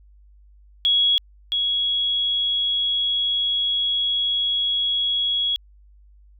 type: tone pair in turn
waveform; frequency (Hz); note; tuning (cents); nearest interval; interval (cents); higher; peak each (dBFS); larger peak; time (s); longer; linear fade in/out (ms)
sine; 3333 / 3333; G#7 / G#7; +5 / +5; unison; 0; neither; -15 / -19; first; 0.85-1.18 / 1.52-5.56; second; 0
effects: added 50 Hz sine -48 dBFS peak until 6.39 s